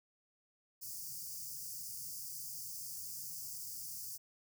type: band-stop noise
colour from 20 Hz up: white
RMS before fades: -45 dBFS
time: 0.81-4.18 s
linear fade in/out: 20 ms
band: 170 to 4700 Hz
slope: 96 dB/octave
effects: high-pass 100 Hz 12 dB/octave

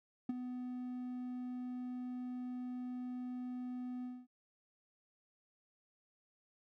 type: tone with ADSR envelope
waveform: triangle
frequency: 249.6 Hz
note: B3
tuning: 19 cents sharp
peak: -29 dBFS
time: 0.29-4.27 s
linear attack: 5 ms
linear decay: 22 ms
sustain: -9 dB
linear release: 230 ms
effects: none

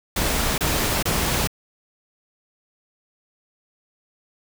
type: noise bursts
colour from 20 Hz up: pink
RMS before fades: -22 dBFS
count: 3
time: 0.16-1.474 s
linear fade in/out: 5 ms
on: 420 ms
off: 27 ms
effects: none

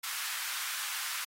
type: high-pass noise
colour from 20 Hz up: pink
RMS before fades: -37 dBFS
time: 0.03-1.25 s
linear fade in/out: 10 ms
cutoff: 1200 Hz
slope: 24 dB/octave
effects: AAC 48 kbps

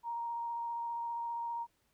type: tone with vibrato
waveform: sine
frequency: 936 Hz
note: A#5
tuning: 7 cents sharp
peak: -35 dBFS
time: 0.03-1.67 s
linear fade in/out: 50 ms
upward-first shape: square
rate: 15 Hz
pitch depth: 8 cents each way
effects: pink hiss -75 dBFS RMS until 1.93 s

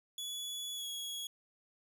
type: tone with pitch glide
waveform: sawtooth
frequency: 3405 to 3335 Hz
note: G#7 to G#7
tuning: +42 to +7 cents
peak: -36 dBFS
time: 0.18-1.27 s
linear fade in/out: 2 ms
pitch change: -35 cents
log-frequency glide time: 0.74-0.87 s
effects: none

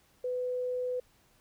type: tone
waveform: sine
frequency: 499.9 Hz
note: B4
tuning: 21 cents sharp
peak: -30 dBFS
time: 0.24-1 s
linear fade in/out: 5 ms
effects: pink hiss -66 dBFS RMS until 1.4 s

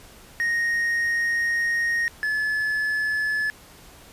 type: tone pair in turn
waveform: triangle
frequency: 1864.7 / 1722.2 Hz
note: A#6 / A6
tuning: 0 / -38 cents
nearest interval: minor second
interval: 138 cents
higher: first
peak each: -19 / -20 dBFS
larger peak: first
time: 0.4-2.08 / 2.23-3.5 s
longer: first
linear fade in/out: 0 ms
effects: pink hiss -48 dBFS RMS until 4.12 s + resampled to 32000 Hz

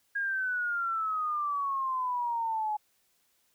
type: exponential sweep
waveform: sine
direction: down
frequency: 1638 to 839 Hz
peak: -28 dBFS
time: 0.15-2.77 s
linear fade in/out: 10 ms
effects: white hiss -71 dBFS RMS until 3.54 s

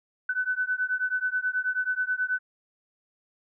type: beating tone pair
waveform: sine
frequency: 1500 / 1509.3 Hz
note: F#6 / F#6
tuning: +23 / +34 cents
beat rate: 9.3 Hz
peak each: -28 dBFS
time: 0.29-2.39 s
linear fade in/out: 5 ms
effects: none

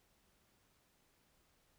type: silence
effects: pink hiss -74 dBFS RMS until 1.78 s

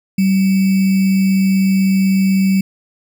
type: tone with sample-and-hold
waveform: sine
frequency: 192 Hz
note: G3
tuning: 36 cents flat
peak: -10 dBFS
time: 0.18-2.61 s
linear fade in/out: 5 ms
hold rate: 2450 Hz
effects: none

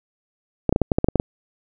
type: clicks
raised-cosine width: 2 ms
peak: -3 dBFS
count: 10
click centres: 0.693 / 0.726 / 0.761 / 0.817 / 0.918 / 0.985 / 1.044 / 1.086 / 1.157 / 1.199 s
effects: none

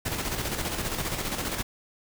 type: noise with tremolo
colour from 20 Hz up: pink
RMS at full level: -29 dBFS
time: 0.05-1.63 s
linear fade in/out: 10 ms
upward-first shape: square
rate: 15 Hz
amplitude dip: 45%
effects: none

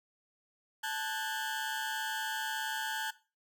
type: tone cluster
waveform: 30% pulse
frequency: 878 / 1481 / 1619 Hz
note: A5 / F#6 / G#6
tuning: -4 / +1 / -45 cents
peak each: -35 / -37 / -36 dBFS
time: 0.83-3.11 s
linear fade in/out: 10 ms
effects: noise-tail reverb RT60 0.3 s tail -17 dB re dry

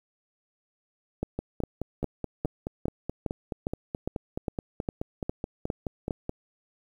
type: two click trains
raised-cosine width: 2 ms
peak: -15 / -17 dBFS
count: 13 / 24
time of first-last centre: 1.23-6.108 / 1.39-6.294 s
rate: 2.46 / 4.69 Hz
effects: 9-bit

